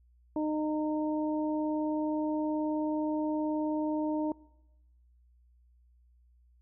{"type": "harmonic tone", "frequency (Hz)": 306.3, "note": "D#4", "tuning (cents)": -27, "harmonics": [1, 2, 3], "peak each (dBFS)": [-29, -36, -39], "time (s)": [0.36, 4.32], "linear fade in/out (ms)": 2, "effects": ["noise-tail reverb RT60 1.0 s tail -23 dB re dry", "added 60 Hz sine -60 dBFS peak until 6.61 s"]}